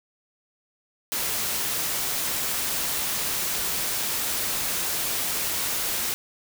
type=noise; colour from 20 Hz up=white; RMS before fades=-27 dBFS; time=1.12-6.14 s; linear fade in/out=0 ms; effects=none